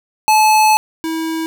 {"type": "tone pair in turn", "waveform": "square", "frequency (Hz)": [863, 323.3], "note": ["A5", "E4"], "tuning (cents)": [-34, -34], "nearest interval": "octave + perfect fourth", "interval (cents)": 1700, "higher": "first", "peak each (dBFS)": [-9, -19], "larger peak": "first", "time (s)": [[0.28, 0.77], [1.04, 1.46]], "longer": "first", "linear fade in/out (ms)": 0, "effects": []}